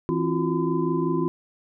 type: tone cluster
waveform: sine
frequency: 164.3 / 264.8 / 337.1 / 362.6 / 1015 Hz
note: E3 / C4 / E4 / F#4 / B5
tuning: -5 / +21 / +39 / -35 / +47 cents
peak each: -27 / -28 / -26 / -27 / -32 dBFS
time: 0.09-1.28 s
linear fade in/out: 0 ms
effects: none